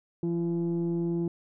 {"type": "tone pair together", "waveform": "sine", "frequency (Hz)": [169.78, 340], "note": ["F3", "F4"], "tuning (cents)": [-49, -46], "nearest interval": "octave", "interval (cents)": 1203, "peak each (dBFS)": -27, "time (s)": [0.23, 1.28], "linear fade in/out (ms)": 2, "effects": ["tanh soft clip ceiling -22 dBFS"]}